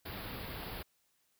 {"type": "band-stop noise", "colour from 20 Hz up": "pink", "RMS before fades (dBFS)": -43, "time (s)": [0.05, 0.83], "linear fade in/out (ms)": 10, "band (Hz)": [4900, 11000], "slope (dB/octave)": 96, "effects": ["white hiss -75 dBFS RMS until 1.39 s"]}